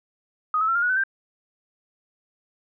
sine tone with pitch steps, 1249 / 1298.3 / 1349.5 / 1402.8 / 1458.1 / 1515.7 / 1575.5 Hz, D#6 / E6 / E6 / F6 / F#6 / F#6 / G6, +6 / -27 / +40 / +7 / -26 / +41 / +8 cents, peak -19 dBFS, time 0.54-1.037 s, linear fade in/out 2 ms, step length 71 ms, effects none

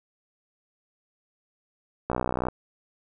click train, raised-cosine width 1 ms, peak -12 dBFS, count 25, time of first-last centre 2.1-2.485 s, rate 62.3 Hz, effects none

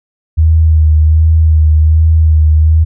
sine tone with vibrato, 78.7 Hz, D#2, 20 cents sharp, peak -4 dBFS, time 0.37-2.85 s, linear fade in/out 20 ms, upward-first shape sine, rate 1.3 Hz, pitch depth 31 cents each way, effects none

